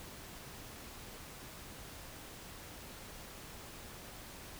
silence, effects pink hiss -50 dBFS RMS until 4.59 s

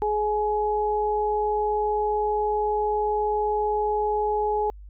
sine tone pair together, 422 / 842.6 Hz, G#4 / G#5, +28 / +25 cents, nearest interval octave, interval 1197 cents, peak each -24 / -24 dBFS, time 0.02-4.7 s, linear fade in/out 0 ms, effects added 50 Hz sine -40 dBFS peak until 4.89 s

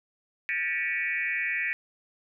sine tone with frequency modulation, 2093 Hz, C7, in tune, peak -26 dBFS, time 0.49-1.73 s, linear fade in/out 0 ms, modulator 162 Hz, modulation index 2.3, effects none

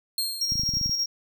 sawtooth tone with exponential decay, 4230 Hz, C8, 18 cents sharp, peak -20 dBFS, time 0.18-0.97 s, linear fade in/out 2 ms, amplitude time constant 170 ms
triangle tone with tremolo, 5588 Hz, F8, in tune, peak -21 dBFS, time 0.41-1.06 s, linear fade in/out 5 ms, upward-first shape square, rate 12 Hz, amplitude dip 40%
clicks, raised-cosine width 5 ms, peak -22 dBFS, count 10, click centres 0.521 / 0.556 / 0.596 / 0.635 / 0.691 / 0.738 / 0.77 / 0.813 / 0.86 / 0.895 s
effects none

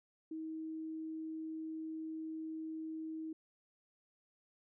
sine tone, 318 Hz, D#4, 38 cents sharp, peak -40 dBFS, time 0.31-3.33 s, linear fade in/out 5 ms, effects none

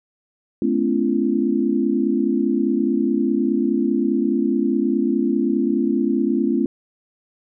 sine tone cluster, 216.3 / 251.5 / 281.2 / 339.8 Hz, A3 / B3 / C#4 / F4, -29 / +32 / +25 / -47 cents, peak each -22 dBFS, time 0.62-6.66 s, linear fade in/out 2 ms, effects none

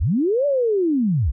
sine linear two-way sweep, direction up then down, 47.92 to 587.3 to 47.92 Hz, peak -16 dBFS, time 0-1.32 s, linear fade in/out 20 ms, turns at 0.46 s, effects none

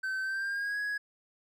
triangle tone with pitch glide, 1538 to 1667.5 Hz, G6 to G#6, -33 to +7 cents, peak -29 dBFS, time 0.03-0.98 s, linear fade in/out 10 ms, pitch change +140 cents, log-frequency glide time 0.22-0.79 s, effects none

